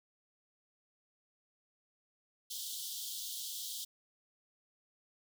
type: high-pass noise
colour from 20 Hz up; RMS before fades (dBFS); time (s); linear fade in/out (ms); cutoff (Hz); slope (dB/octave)
pink; -42; 2.5-3.85; 10; 3100; 96
effects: none